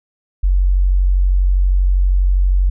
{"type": "tone", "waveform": "sine", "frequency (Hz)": 46.25, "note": "F#1", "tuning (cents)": 0, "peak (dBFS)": -10, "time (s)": [0.43, 2.7], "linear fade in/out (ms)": 10, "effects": []}